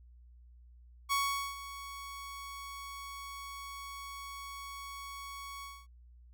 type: tone with ADSR envelope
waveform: sawtooth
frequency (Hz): 1115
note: C#6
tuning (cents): +10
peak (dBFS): -24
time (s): 1.09-5.87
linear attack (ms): 30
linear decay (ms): 430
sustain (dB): -15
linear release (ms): 240
effects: added 60 Hz sine -54 dBFS peak until 6.33 s